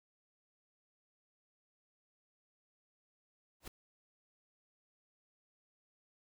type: noise with exponential growth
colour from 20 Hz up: pink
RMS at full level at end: -41 dBFS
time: 3.6-3.68 s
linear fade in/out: 5 ms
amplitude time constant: 16 ms
effects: none